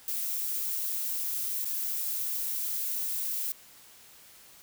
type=noise with dropouts; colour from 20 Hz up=violet; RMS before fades=-32 dBFS; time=0.08-3.52 s; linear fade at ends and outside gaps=1 ms; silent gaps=1.646-1.655 s; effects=white hiss -54 dBFS RMS until 4.62 s